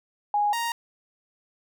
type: tone pair in turn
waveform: sine / sawtooth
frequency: 827 / 933.8 Hz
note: G#5 / A#5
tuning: -8 / +3 cents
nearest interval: major second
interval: 211 cents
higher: second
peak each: -20 / -22 dBFS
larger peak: first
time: 0.34-0.53 / 0.53-0.72 s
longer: neither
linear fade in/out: 2 ms
effects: none